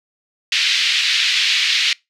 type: band-pass noise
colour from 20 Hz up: white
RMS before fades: -17 dBFS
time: 0.52-1.93 s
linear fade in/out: 2 ms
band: 2100 to 4200 Hz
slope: 24 dB/octave
effects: noise-tail reverb RT60 0.2 s tail -24 dB re dry